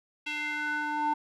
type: tone with band-pass filter sweep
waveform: square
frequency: 299 Hz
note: D4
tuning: 31 cents sharp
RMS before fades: -31 dBFS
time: 0.26-1.14 s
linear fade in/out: 10 ms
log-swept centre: 2700 to 870 Hz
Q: 3.6
effects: none